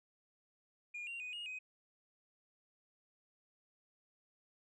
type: tone with pitch steps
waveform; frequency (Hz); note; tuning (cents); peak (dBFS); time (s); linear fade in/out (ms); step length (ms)
sine; 2426 / 2764 / 2489 / 2862 / 2514; D#7 / F7 / D#7 / F7 / D#7; -44 / -19 / 0 / +42 / +17; -40; 0.94-1.59; 10; 130
effects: tanh soft clip ceiling -40 dBFS